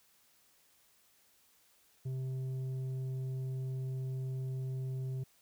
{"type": "tone with tanh clipping", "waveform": "sine", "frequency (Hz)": 130.81, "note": "C3", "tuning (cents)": 0, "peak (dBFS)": -36, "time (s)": [2.05, 5.24], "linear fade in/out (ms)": 10, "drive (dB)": 6, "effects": ["white hiss -68 dBFS RMS until 5.41 s"]}